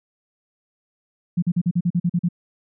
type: tone bursts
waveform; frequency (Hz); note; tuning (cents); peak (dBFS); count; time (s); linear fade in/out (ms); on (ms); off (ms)
sine; 174.61; F3; 0; -16; 10; 1.37-2.288; 10; 54; 42
effects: none